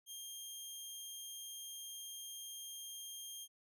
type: tone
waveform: 15% pulse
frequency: 3209 Hz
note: G7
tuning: 40 cents sharp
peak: -39 dBFS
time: 0.06-3.48 s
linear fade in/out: 50 ms
effects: none